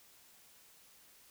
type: silence
effects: white hiss -62 dBFS RMS until 1.3 s